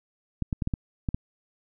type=clicks; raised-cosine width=5 ms; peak=-14 dBFS; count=7; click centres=0.423 / 0.528 / 0.622 / 0.674 / 0.738 / 1.088 / 1.145 s; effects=none